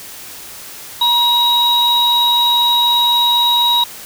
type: tone pair together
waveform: triangle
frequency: 956 / 3821 Hz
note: A#5 / A#7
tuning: +43 / +42 cents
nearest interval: 2 octaves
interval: 2399 cents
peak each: -14 / -10 dBFS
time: 1.01-3.84 s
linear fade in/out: 5 ms
effects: white hiss -33 dBFS RMS until 4.05 s